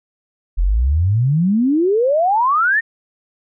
sine exponential sweep, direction up, 40.14 to 1868 Hz, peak -12 dBFS, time 0.57-2.81 s, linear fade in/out 20 ms, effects none

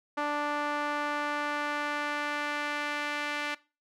sawtooth tone with band-pass filter sweep, 293.7 Hz, D4, in tune, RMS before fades -32 dBFS, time 0.17-3.55 s, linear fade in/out 10 ms, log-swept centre 1100 to 2100 Hz, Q 1.3, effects noise-tail reverb RT60 0.3 s tail -20 dB re dry

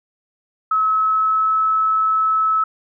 sine tone with pitch glide, 1289 to 1299.5 Hz, E6 to E6, -39 to -25 cents, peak -14 dBFS, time 0.71-2.64 s, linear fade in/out 5 ms, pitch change +14 cents, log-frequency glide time 0.87-1.63 s, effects none

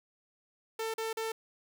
sawtooth tone bursts, 446.7 Hz, A4, 26 cents sharp, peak -29 dBFS, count 3, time 0.79-1.32 s, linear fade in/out 5 ms, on 150 ms, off 40 ms, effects none

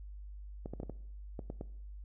clicks, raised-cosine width 2 ms, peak -27 dBFS, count 8, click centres 0.659 / 0.736 / 0.801 / 0.832 / 0.897 / 1.392 / 1.501 / 1.611 s, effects noise-tail reverb RT60 0.7 s tail -19 dB re dry + added 50 Hz sine -44 dBFS peak until 2.04 s

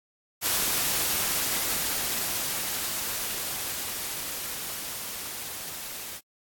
white noise with level ramp, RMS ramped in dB -25 to -38 dBFS, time 0.41-6.21 s, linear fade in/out 50 ms, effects AAC 64 kbps

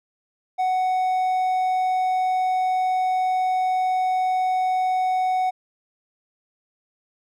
triangle tone, 743 Hz, F#5, 7 cents sharp, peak -17 dBFS, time 0.58-5.51 s, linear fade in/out 20 ms, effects none

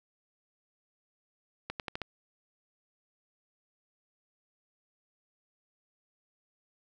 accelerating click train, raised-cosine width 0.3 ms, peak -19 dBFS, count 5, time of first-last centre 1.7-2.017 s, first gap 98 ms, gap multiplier 0.86, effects none

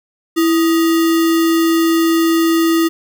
sine tone with sample-and-hold, 330 Hz, E4, 2 cents sharp, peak -10 dBFS, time 0.36-2.89 s, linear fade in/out 20 ms, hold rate 1575 Hz, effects none

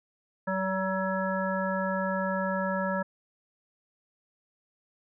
harmonic tone with a mistuned harmonic, 190 Hz, F#3, 46 cents sharp, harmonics 1 / 3 / 5 / 7 / 9, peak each -31 / -31 / -34 / -36 / -35 dBFS, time 0.47-3.03 s, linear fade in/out 10 ms, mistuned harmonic 9, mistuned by -33 cents, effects none

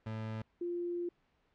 30% pulse / sine tone pair in turn, 110.1 / 348.4 Hz, A2 / F4, +2 / -4 cents, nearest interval octave + minor sixth, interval 1994 cents, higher second, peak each -35 / -34 dBFS, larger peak second, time 0.06-0.42 / 0.61-1.09 s, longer second, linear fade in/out 5 ms, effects pink hiss -74 dBFS RMS until 1.54 s + low-pass 3000 Hz 12 dB/octave

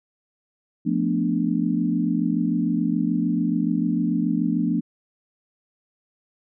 sine chord, B half-diminished seventh, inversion second, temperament equal, 174.61 / 220 / 246.9 / 293.7 Hz, F3 / A3 / B3 / D4, 0 / 0 / 0 / 0 cents, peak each -25 dBFS, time 0.85-4.81 s, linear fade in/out 20 ms, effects none

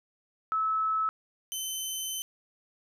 sine / 15% pulse tone pair in turn, 1300 / 3064 Hz, E6 / G7, -24 / -40 cents, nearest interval octave + minor third, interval 1484 cents, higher second, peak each -25 dBFS, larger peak neither, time 0.52-1.09 / 1.52-2.22 s, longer second, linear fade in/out 0 ms, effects none

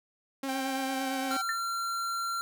sawtooth tone with vibrato, 268.5 Hz, C4, 45 cents sharp, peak -28 dBFS, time 0.43-1.37 s, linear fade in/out 5 ms, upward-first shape triangle, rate 8.8 Hz, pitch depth 30 cents each way
sawtooth tone with pitch glide, 785 to 770.2 Hz, G5 to G5, +2 to -31 cents, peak -30 dBFS, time 0.48-1.42 s, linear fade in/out 10 ms, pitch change -33 cents, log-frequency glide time 0.86-1.15 s
square tone, 1370 Hz, F6, 34 cents flat, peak -31 dBFS, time 1.31-2.41 s, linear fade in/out 0 ms
sine tone with exponential decay, 1793 Hz, A6, 32 cents sharp, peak -26 dBFS, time 1.49-1.61 s, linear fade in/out 2 ms, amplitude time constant 24 ms
effects none

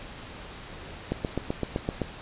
click train, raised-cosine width 2 ms, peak -13 dBFS, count 8, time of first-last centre 1.12-2.017 s, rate 7.8 Hz, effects pink hiss -42 dBFS RMS until 2.21 s + resampled to 8000 Hz

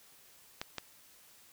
clicks, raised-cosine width 0.2 ms, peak -19 dBFS, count 2, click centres 0.615 / 0.783 s, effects white hiss -60 dBFS RMS until 1.52 s

